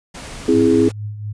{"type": "noise", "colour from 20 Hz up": "pink", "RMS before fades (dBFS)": -33, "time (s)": [0.14, 0.92], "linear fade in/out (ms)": 10}
{"type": "chord", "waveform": "sine", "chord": "C augmented", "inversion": "none", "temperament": "equal", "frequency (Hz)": [261.6, 329.6, 415.3], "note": ["C4", "E4", "G#4"], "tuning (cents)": [0, 0, 0], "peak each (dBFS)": -15, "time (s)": [0.48, 0.89], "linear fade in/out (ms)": 5}
{"type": "tone with tremolo", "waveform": "sine", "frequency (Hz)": 105, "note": "G#2", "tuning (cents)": 19, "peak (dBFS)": -22, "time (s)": [0.53, 1.33], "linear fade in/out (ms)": 10, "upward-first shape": "triangle", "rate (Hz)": 4.3, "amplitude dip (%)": 60}
{"effects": ["resampled to 22050 Hz"]}